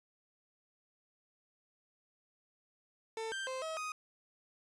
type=tone with pitch steps; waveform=30% pulse; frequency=446.6 / 1571 / 521 / 639 / 1248 Hz; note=A4 / G6 / C5 / D#5 / D#6; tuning=+26 / +3 / -7 / +46 / +5 cents; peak=-35 dBFS; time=3.17-3.92 s; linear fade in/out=2 ms; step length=150 ms; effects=resampled to 22050 Hz